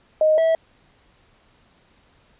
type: tone pair in turn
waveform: sine / triangle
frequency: 622.3 / 650.5 Hz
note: D#5 / E5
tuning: 0 / -23 cents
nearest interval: minor second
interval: 77 cents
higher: second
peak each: -13 dBFS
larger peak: neither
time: 0.21-0.38 / 0.38-0.55 s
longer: neither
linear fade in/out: 2 ms
effects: pink hiss -58 dBFS RMS until 2.39 s + resampled to 8000 Hz